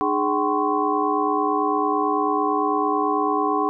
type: tone cluster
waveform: sine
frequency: 302 / 415.6 / 763 / 1033 / 1102 Hz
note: D4 / G#4 / G5 / C6 / C#6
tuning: +48 / +1 / -47 / -22 / -11 cents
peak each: -25 dBFS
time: 0.01-3.69 s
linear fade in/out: 0 ms
effects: none